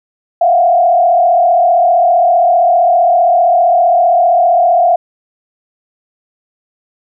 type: tone with frequency modulation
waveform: sine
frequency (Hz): 698.5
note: F5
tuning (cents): 0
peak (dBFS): -6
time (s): 0.41-4.96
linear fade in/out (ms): 5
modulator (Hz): 35.3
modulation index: 1.1
effects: none